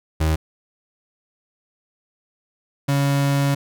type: tone pair in turn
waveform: 35% pulse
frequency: 78.7 / 140.23 Hz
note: D#2 / C#3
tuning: +20 / +20 cents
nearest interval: minor seventh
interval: 1000 cents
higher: second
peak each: -15 dBFS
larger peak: neither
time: 0.2-0.36 / 2.88-3.55 s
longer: second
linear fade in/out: 10 ms
effects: none